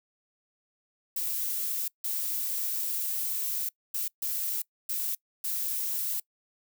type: noise bursts at uneven times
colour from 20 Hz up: violet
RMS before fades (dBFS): -31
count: 6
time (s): 1.16-1.88 / 2.04-3.69 / 3.94-4.08 / 4.22-4.62 / 4.89-5.15 / 5.44-6.2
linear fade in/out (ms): 5
effects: noise-tail reverb RT60 0.1 s tail -24 dB re dry